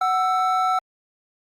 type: tone pair together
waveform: triangle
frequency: 744.2 / 1326 Hz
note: F#5 / E6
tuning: +10 / +10 cents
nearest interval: minor seventh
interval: 1000 cents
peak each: -19 dBFS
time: 0.01-0.79 s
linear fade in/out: 5 ms
effects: Opus 48 kbps